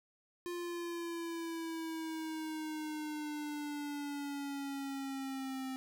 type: exponential sweep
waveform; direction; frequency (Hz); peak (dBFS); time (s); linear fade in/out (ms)
square; down; 351.3 to 261.7; -39; 0.46-5.76; 0
effects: none